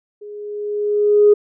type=tone with level ramp; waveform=sine; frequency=415.3 Hz; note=G#4; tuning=in tune; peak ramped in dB=-32 to -5 dBFS; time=0.21-1.34 s; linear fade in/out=10 ms; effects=tanh soft clip ceiling -1 dBFS